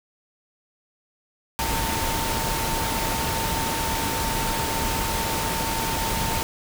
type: tone in noise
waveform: sine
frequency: 904 Hz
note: A5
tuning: 47 cents sharp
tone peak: -29 dBFS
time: 1.59-6.43 s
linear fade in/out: 0 ms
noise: pink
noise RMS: -26 dBFS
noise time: 1.59-6.43 s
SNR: -6 dB
effects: none